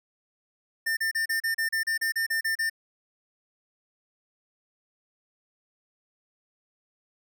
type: tone bursts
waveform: square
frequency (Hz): 1800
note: A6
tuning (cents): +39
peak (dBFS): -25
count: 13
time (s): 0.86-2.698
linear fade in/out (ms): 10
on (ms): 110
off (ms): 34
effects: none